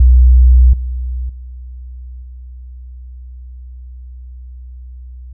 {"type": "tone with level steps", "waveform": "sine", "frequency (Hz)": 62.2, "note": "B1", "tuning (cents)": 13, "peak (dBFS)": [-3, -17, -27, -29], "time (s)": [0, 5.33], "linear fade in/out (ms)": 5, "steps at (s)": [0.73, 1.29, 2.22], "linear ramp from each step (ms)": 5, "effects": []}